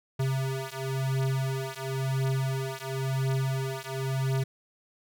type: beating tone pair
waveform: square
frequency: 132.8 / 133.76 Hz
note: C3 / C3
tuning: +26 / +39 cents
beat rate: 0.96 Hz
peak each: -31 dBFS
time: 0.19-4.44 s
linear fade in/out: 10 ms
effects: none